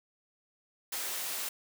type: high-pass noise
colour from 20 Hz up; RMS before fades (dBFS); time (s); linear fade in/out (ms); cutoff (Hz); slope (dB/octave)
white; -36; 0.92-1.49; 5; 380; 12
effects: none